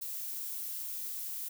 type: noise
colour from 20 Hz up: violet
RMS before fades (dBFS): -39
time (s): 0.01-1.49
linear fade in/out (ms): 10
effects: none